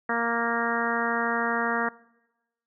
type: harmonic tone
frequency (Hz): 233.1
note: A#3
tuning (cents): 0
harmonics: 1 / 2 / 3 / 4 / 5 / 6 / 7 / 8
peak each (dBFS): -32 / -32 / -32 / -32 / -32 / -32 / -32 / -32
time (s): 0.09-1.89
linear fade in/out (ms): 5
effects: noise-tail reverb RT60 1.0 s tail -22 dB re dry